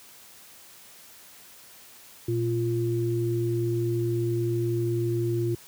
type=tone pair together; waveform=sine; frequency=118.7 / 346.8 Hz; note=A#2 / F4; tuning=+32 / -12 cents; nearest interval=octave + perfect fifth; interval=1856 cents; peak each=-26 / -26 dBFS; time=2.28-5.55 s; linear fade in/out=5 ms; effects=white hiss -50 dBFS RMS until 5.67 s + high-pass 60 Hz 12 dB/octave